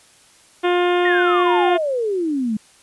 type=harmonic tone; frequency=354.5 Hz; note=F4; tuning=26 cents sharp; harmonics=1 / 2 / 3 / 4 / 5 / 6 / 7 / 8 / 9 / 10; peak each=-16 / -22 / -26 / -28 / -30 / -32 / -33 / -34 / -35 / -36 dBFS; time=0.63-1.78 s; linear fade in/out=20 ms
type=exponential sweep; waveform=sine; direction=down; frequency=1896 to 206.5 Hz; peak=-18 dBFS; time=1.05-2.57 s; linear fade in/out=5 ms
effects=white hiss -51 dBFS RMS until 2.82 s + resampled to 24000 Hz